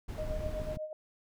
brown noise, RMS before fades -38 dBFS, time 0.08-0.77 s, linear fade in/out 10 ms
sine tone with tremolo, 618 Hz, D#5, 12 cents flat, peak -34 dBFS, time 0.18-0.93 s, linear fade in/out 2 ms, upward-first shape sine, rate 8.1 Hz, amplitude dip 70%
click train, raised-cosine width 5 ms, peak -27 dBFS, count 4, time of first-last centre 0.31-0.771 s, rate 6.51 Hz
effects none

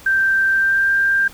sine tone with pitch glide, 1568 to 1588.1 Hz, G6 to G6, 0 to +22 cents, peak -13 dBFS, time 0.06-1.28 s, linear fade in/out 5 ms, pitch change +22 cents, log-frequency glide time 0.53-0.92 s, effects pink hiss -42 dBFS RMS until 1.33 s

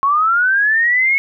sine linear sweep, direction up, 1080 to 2204 Hz, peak -11 dBFS, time 0.03-1.18 s, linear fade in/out 0 ms, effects none

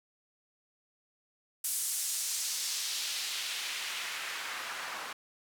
white noise with band-pass filter sweep, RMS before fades -36 dBFS, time 1.64-5.13 s, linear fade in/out 5 ms, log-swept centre 10000 to 1100 Hz, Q 1.1, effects none

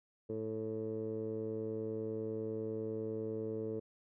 15% pulse tone with low-pass filter, 110 Hz, A2, in tune, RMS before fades -39 dBFS, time 0.29-3.8 s, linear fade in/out 10 ms, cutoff 470 Hz, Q 5.4, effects none

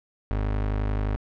30% pulse tone, 51.5 Hz, G#1, 14 cents flat, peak -21 dBFS, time 0.31-1.16 s, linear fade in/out 0 ms, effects low-pass 2000 Hz 12 dB/octave

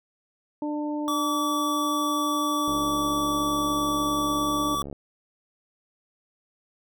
harmonic tone, 298 Hz, D4, 25 cents sharp, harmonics 1 / 2 / 3, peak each -27 / -35 / -36 dBFS, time 0.62-4.75 s, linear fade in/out 2 ms
square tone, 1150 Hz, D6, 37 cents flat, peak -26 dBFS, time 1.08-4.82 s, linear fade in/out 0 ms
click train, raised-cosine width 2 ms, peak -24 dBFS, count 159, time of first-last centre 2.68-4.928 s, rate 70.3 Hz
effects none

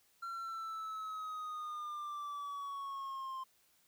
triangle linear sweep, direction down, 1371 to 1046.5 Hz, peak -38 dBFS, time 0.22-3.44 s, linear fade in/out 10 ms, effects white hiss -71 dBFS RMS until 3.87 s

